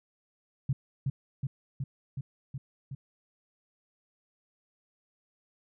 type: tone with echo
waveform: sine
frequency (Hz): 134.8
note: C#3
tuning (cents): -48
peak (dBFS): -24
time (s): 0.69-0.73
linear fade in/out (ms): 5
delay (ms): 370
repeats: 6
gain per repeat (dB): -2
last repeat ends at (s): 2.95
effects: none